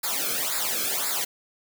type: noise with flanger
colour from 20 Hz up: white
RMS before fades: -27 dBFS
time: 0.03-1.25 s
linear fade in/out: 10 ms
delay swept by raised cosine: 0.33 to 1.09 ms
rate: 1.9 Hz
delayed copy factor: -0.95
effects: none